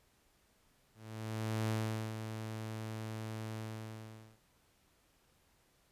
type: tone with ADSR envelope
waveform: sawtooth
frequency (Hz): 110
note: A2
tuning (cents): 0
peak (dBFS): -28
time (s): 0.94-4.4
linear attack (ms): 750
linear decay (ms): 440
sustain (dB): -8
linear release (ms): 820
effects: pink hiss -71 dBFS RMS until 5.91 s + resampled to 32000 Hz